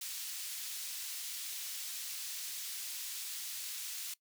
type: high-pass noise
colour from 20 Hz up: pink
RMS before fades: -42 dBFS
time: 0.01-4.14 s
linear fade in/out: 5 ms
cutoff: 3800 Hz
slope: 12 dB/octave
effects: noise-tail reverb RT60 0.1 s tail -20 dB re dry